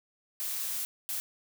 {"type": "noise bursts at uneven times", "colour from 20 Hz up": "blue", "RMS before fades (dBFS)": -34, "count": 2, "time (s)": [[0.4, 0.85], [1.09, 1.2]], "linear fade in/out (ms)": 0, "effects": []}